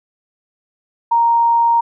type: tone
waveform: sine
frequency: 932.3 Hz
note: A#5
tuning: in tune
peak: -10 dBFS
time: 1.11-1.81 s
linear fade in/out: 10 ms
effects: none